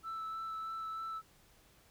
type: tone with vibrato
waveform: sine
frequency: 1318.5 Hz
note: E6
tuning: in tune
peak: -36 dBFS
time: 0.03-1.22 s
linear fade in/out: 50 ms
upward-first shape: sine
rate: 3.2 Hz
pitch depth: 11 cents each way
effects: tanh soft clip ceiling -37 dBFS + pink hiss -65 dBFS RMS until 1.9 s